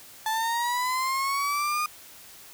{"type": "linear sweep", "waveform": "35% pulse", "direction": "up", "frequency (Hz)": [870, 1228], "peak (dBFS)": -23, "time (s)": [0.26, 1.86], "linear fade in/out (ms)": 2, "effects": ["white hiss -48 dBFS RMS until 2.53 s"]}